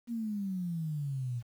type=exponential sweep; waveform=sine; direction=down; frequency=240 to 116.54 Hz; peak=-32 dBFS; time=0.07-1.43 s; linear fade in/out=50 ms; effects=10-bit